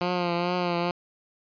10% pulse tone with vibrato, 175.9 Hz, F3, 13 cents sharp, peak -16 dBFS, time 0.01-0.91 s, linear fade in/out 2 ms, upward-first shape triangle, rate 2.3 Hz, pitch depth 47 cents each way, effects resampled to 11025 Hz

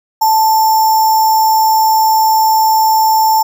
sine tone with sample-and-hold, 880 Hz, A5, in tune, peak -7 dBFS, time 0.21-3.43 s, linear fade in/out 10 ms, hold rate 6300 Hz, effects none

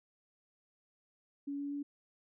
sine tone with pitch steps, 282.6 / 284.4 / 286.2 Hz, C#4 / C#4 / D4, +34 / +45 / -45 cents, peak -36 dBFS, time 1.47-1.83 s, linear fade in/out 10 ms, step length 120 ms, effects none

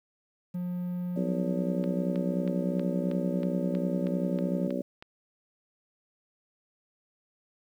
triangle tone, 178.2 Hz, F3, 35 cents sharp, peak -28 dBFS, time 0.54-4.68 s, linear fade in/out 10 ms
harmonic tone, 62.8 Hz, B1, 30 cents sharp, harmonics 3 / 4 / 5 / 6 / 7 / 8 / 9, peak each -35 / -33 / -37 / -39 / -42 / -42 / -35 dBFS, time 1.16-4.82 s, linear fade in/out 5 ms
click train, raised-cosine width 0.3 ms, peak -28 dBFS, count 11, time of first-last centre 1.84-5.025 s, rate 3.14 Hz
effects 10-bit

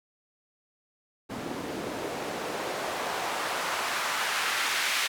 white noise with band-pass filter sweep, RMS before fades -31 dBFS, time 1.29-5.08 s, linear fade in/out 20 ms, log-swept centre 250 to 2100 Hz, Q 1, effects none

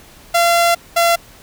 sawtooth tone pair in turn, 685 / 681.7 Hz, F5 / F5, -34 / -42 cents, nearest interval unison, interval 8 cents, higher first, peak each -7 dBFS, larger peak neither, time 0.34-0.75 / 0.96-1.16 s, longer first, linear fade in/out 10 ms, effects pink hiss -43 dBFS RMS until 1.42 s

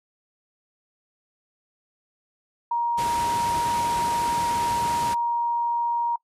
sine tone, 943 Hz, A#5, 20 cents sharp, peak -21 dBFS, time 2.71-6.16 s, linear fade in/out 5 ms
pink low-pass noise, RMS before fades -32 dBFS, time 2.97-5.15 s, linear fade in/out 20 ms, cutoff 12000 Hz, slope 48 dB/octave
effects noise-tail reverb RT60 0.1 s tail -24 dB re dry + high-pass 80 Hz 12 dB/octave

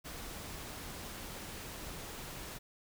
pink noise, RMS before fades -45 dBFS, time 0.04-2.59 s, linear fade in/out 20 ms, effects none

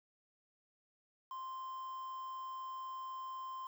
triangle tone with quantisation, 1046 Hz, C6, 1 cent flat, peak -40 dBFS, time 1.31-3.67 s, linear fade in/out 2 ms, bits 10, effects none

